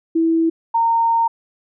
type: tone pair in turn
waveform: sine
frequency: 327.6 / 919.7 Hz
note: E4 / A#5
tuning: -11 / -24 cents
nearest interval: octave + tritone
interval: 1787 cents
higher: second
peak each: -13 dBFS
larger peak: neither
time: 0.15-0.5 / 0.74-1.28 s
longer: second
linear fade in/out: 10 ms
effects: none